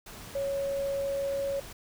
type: tone in noise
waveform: sine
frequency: 554.4 Hz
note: C#5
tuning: in tune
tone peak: -28 dBFS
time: 0.35-1.6 s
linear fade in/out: 5 ms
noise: pink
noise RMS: -45 dBFS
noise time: 0.06-1.73 s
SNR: +14 dB
effects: none